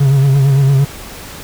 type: tone with vibrato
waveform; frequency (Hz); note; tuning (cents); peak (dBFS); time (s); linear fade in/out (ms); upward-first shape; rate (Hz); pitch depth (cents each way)
triangle; 137.2; C#3; -17; -5; 0-0.85; 10; sine; 8.8; 54
effects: pink hiss -31 dBFS RMS until 1.43 s